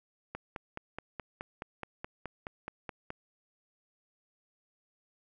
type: click train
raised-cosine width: 0.5 ms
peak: -23 dBFS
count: 14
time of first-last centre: 0.35-3.104 s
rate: 4.72 Hz
effects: none